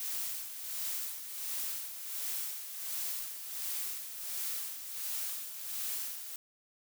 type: noise with tremolo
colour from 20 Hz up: blue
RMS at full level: -36 dBFS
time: 0-6.36 s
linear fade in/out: 2 ms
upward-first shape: sine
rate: 1.4 Hz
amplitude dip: 60%
effects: none